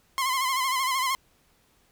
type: tone with vibrato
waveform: sawtooth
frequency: 1046.5 Hz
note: C6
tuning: in tune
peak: -20 dBFS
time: 0.18-1.15 s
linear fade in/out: 0 ms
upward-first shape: sine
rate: 13 Hz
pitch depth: 70 cents each way
effects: pink hiss -64 dBFS RMS until 1.91 s